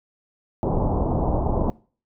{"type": "low-pass noise", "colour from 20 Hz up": "pink", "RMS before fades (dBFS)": -22, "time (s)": [0.63, 1.7], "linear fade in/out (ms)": 0, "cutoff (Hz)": 950, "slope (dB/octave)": 48, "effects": ["noise-tail reverb RT60 0.4 s tail -22 dB re dry"]}